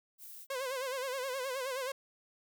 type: noise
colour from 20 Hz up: violet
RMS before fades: -49 dBFS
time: 0.18-0.47 s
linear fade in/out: 50 ms
type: tone with vibrato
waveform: sawtooth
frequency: 523.3 Hz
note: C5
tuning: in tune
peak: -31 dBFS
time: 0.5-1.92 s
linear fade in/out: 5 ms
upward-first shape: sine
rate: 9.5 Hz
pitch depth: 94 cents each way
effects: none